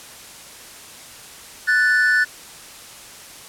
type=tone pair together; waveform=triangle; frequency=1482.5 / 1760 Hz; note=F#6 / A6; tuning=+3 / 0 cents; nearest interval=minor third; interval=297 cents; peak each=-15 dBFS; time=1.67-2.25 s; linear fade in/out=20 ms; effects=white hiss -40 dBFS RMS until 3.48 s + low-pass 11000 Hz 12 dB/octave